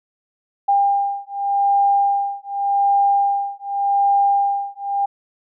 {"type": "beating tone pair", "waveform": "sine", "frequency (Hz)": [800, 800.86], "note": ["G5", "G5"], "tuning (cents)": [35, 37], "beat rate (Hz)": 0.86, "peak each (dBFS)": [-18, -18], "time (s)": [0.68, 5.06], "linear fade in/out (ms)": 10, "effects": []}